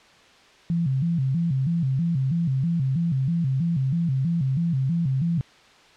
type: tone with vibrato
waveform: sine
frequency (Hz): 150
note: D3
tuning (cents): +37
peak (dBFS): -20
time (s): 0.7-5.41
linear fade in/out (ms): 0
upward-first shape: square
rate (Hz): 3.1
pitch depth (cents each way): 210
effects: white hiss -52 dBFS RMS until 5.96 s + low-pass 4000 Hz 12 dB/octave